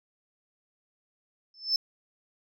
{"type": "tone with exponential growth", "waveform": "sine", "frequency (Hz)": 5274, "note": "E8", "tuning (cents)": 0, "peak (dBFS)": -17, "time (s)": [1.54, 1.76], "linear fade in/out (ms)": 2, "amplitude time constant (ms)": 46, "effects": ["tanh soft clip ceiling -19 dBFS"]}